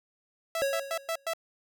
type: tone bursts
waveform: sawtooth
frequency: 659.3 Hz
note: E5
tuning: in tune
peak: -25 dBFS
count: 5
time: 0.55-1.335 s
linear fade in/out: 2 ms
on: 69 ms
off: 110 ms
type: tone with exponential decay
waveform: square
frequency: 551 Hz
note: C#5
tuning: 11 cents flat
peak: -24 dBFS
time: 0.62-1.27 s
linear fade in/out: 0 ms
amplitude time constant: 140 ms
effects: none